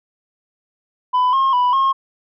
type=tone with pitch steps; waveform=sine; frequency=1000 / 1073 / 988 / 1077 Hz; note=B5 / C6 / B5 / C6; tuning=+21 / +43 / 0 / +50 cents; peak=-10 dBFS; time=1.13-1.93 s; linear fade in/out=20 ms; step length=200 ms; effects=tanh soft clip ceiling -12 dBFS